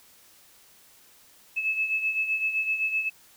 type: beating tone pair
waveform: sine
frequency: 2600 / 2607.8 Hz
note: E7 / E7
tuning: -24 / -19 cents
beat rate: 7.8 Hz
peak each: -25 / -32 dBFS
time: 1.56-3.1 s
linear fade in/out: 20 ms
effects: white hiss -56 dBFS RMS until 3.36 s